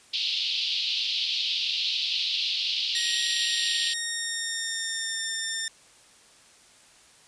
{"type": "band-pass noise", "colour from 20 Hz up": "white", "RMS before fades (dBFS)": -28, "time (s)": [0.13, 3.94], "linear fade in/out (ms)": 10, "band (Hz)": [2800, 4500], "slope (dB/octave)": 48}
{"type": "tone with pitch glide", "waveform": "10% pulse", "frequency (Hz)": [1885, 1804], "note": ["A#6", "A6"], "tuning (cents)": [19, 43], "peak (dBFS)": -19, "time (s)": [2.95, 5.68], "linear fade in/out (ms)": 2, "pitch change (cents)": -76, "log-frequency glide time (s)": [3.31, 5.26]}
{"effects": ["white hiss -55 dBFS RMS until 7.27 s", "resampled to 22050 Hz"]}